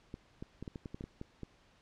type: clicks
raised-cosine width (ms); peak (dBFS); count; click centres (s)
3; -29; 11; 0.141 / 0.425 / 0.626 / 0.678 / 0.758 / 0.858 / 0.945 / 1.009 / 1.04 / 1.214 / 1.433
effects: pink hiss -66 dBFS RMS until 1.81 s + low-pass 5000 Hz 12 dB/octave